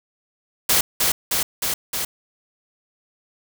white noise with echo, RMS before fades -17 dBFS, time 0.69-0.81 s, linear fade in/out 5 ms, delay 310 ms, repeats 4, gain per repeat -2 dB, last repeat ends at 2.05 s, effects none

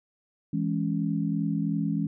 sine chord, C# minor, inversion first, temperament equal, 164.81 / 207.7 / 277.2 Hz, E3 / G#3 / C#4, 0 / 0 / 0 cents, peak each -28 / -29 / -30 dBFS, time 0.53-2.07 s, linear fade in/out 5 ms, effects none

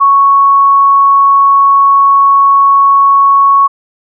sine tone, 1108.7 Hz, C#6, in tune, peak -3 dBFS, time 0-3.68 s, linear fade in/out 20 ms, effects none

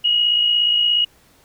sine tone pair together, 2886 / 2943 Hz, F#7 / F#7, -44 / -10 cents, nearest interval unison, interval 34 cents, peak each -14 / -25 dBFS, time 0.04-1.05 s, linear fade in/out 10 ms, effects pink hiss -54 dBFS RMS until 1.44 s

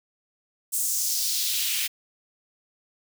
white noise with high-pass filter sweep, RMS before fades -26 dBFS, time 0.72-1.88 s, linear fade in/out 20 ms, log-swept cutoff 8400 to 2400 Hz, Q 2, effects none

